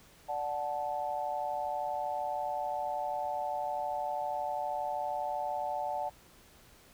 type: chord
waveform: sine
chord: D major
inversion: none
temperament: equal with one note detuned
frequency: 587.3 / 740 / 872.4 Hz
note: D5 / F#5 / A5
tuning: 0 / 0 / -15 cents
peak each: -38 / -35 / -36 dBFS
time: 0.28-6.1 s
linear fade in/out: 20 ms
effects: pink hiss -59 dBFS RMS until 6.93 s